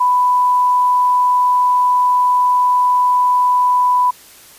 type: tone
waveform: sine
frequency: 993 Hz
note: B5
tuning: 9 cents sharp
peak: -10 dBFS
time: 0-4.11 s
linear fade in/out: 10 ms
effects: white hiss -42 dBFS RMS until 4.58 s + resampled to 32000 Hz